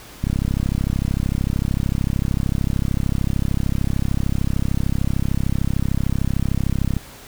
click train, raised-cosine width 5 ms, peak -8 dBFS, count 225, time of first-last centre 0.24-6.967 s, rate 33.3 Hz, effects pink hiss -41 dBFS RMS until 7.27 s

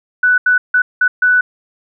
sine tone bursts at uneven times, 1488 Hz, F#6, 9 cents sharp, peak -8 dBFS, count 5, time 0.23-0.38 / 0.46-0.58 / 0.74-0.82 / 1.01-1.08 / 1.22-1.41 s, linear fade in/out 5 ms, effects none

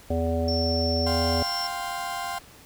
harmonic tone, 82.7 Hz, E2, 6 cents sharp, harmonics 1 / 3 / 5 / 7 / 9, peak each -26 / -29 / -32 / -28 / -35 dBFS, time 0.1-1.43 s, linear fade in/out 5 ms
sine tone, 5420 Hz, E8, 47 cents sharp, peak -28 dBFS, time 0.48-1.67 s, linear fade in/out 2 ms
35% pulse chord, F suspended second, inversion none, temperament equal with one note detuned, 701.3 / 784 / 1046.5 Hz, F5 / G5 / C6, +7 / 0 / 0 cents, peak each -32 dBFS, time 1.06-2.39 s, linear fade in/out 10 ms
effects pink hiss -50 dBFS RMS until 2.65 s

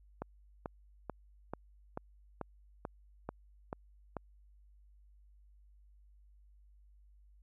click train, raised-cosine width 1 ms, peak -24 dBFS, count 10, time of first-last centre 0.22-4.167 s, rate 2.28 Hz, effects added 50 Hz sine -59 dBFS peak until 7.42 s

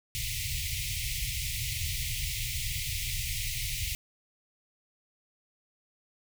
pink band-stop noise, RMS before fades -33 dBFS, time 0.15-3.95 s, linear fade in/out 0 ms, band 140 to 2000 Hz, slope 96 dB/octave, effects none

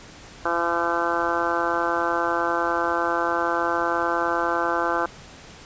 harmonic tone, 170.2 Hz, F3, 44 cents flat, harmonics 2 / 3 / 4 / 5 / 6 / 7 / 8 / 9, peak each -29 / -29 / -29 / -29 / -29 / -29 / -29 / -29 dBFS, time 0.45-5.06 s, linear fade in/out 5 ms, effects pink hiss -44 dBFS RMS until 5.65 s + resampled to 16000 Hz

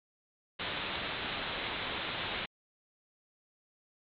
white low-pass noise, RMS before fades -37 dBFS, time 0.59-2.46 s, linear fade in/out 10 ms, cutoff 3900 Hz, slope 96 dB/octave, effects MP3 64 kbps

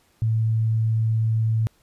sine tone, 111.5 Hz, A2, 23 cents sharp, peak -18 dBFS, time 0.22-1.67 s, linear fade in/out 0 ms, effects pink hiss -62 dBFS RMS until 1.82 s + resampled to 32000 Hz

